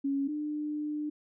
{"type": "tone pair in turn", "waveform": "sine", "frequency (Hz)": [277.2, 299.6], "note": ["C#4", "D4"], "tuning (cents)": [0, 35], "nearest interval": "minor second", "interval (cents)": 135, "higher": "second", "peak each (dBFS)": [-27, -31], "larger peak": "first", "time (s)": [[0.04, 0.28], [0.28, 1.1]], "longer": "second", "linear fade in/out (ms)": 10, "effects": []}